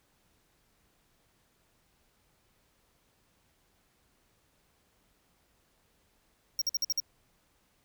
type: tone bursts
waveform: square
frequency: 5588 Hz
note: F8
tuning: in tune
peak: -27 dBFS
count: 6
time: 6.59-7.001 s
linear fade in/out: 2 ms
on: 26 ms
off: 51 ms
effects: pink hiss -70 dBFS RMS until 7.84 s